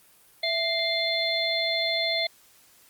harmonic tone with a mistuned harmonic, 698.5 Hz, F5, in tune, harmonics 1 / 3 / 5 / 6, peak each -29 / -29 / -29 / -29 dBFS, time 0.43-2.27 s, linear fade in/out 5 ms, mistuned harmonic 1, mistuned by -90 cents, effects white hiss -57 dBFS RMS until 2.89 s + Opus 32 kbps

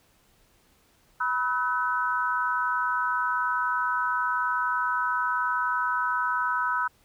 sine tone cluster, 982 / 1286 / 1505 Hz, B5 / E6 / F#6, -10 / -43 / +29 cents, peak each -28 dBFS, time 1.2-6.88 s, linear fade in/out 10 ms, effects pink hiss -63 dBFS RMS until 7.04 s

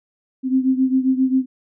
sine beating tone pair, 259.3 / 266.8 Hz, C4 / C4, -15 / +34 cents, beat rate 7.5 Hz, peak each -16 / -20 dBFS, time 0.43-1.46 s, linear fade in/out 50 ms, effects none

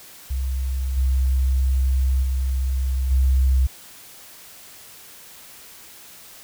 sine tone with level steps, 65.41 Hz, C2, in tune, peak -21 / -16 / -19 / -14 dBFS, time 0.3-3.67 s, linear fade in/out 10 ms, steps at 0.96 / 2.22 / 3.1 s, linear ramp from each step 20 ms, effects white hiss -44 dBFS RMS until 6.43 s

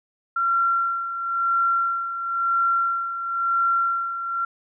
sine tone with tremolo, 1368 Hz, F6, 36 cents flat, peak -17 dBFS, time 0.36-4.45 s, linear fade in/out 5 ms, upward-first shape sine, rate 0.98 Hz, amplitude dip 65%, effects none

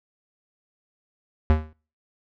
square tone with exponential decay, 77.78 Hz, D#2, in tune, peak -12 dBFS, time 1.5-1.73 s, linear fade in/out 0 ms, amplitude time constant 48 ms, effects noise-tail reverb RT60 0.4 s tail -24 dB re dry + low-pass 2000 Hz 12 dB/octave

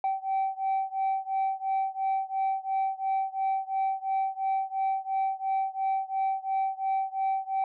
sine beating tone pair, 771 / 773.9 Hz, G5 / G5, -29 / -22 cents, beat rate 2.9 Hz, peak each -27 / -28 dBFS, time 0.04-7.64 s, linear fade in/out 2 ms, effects tanh soft clip ceiling -22 dBFS

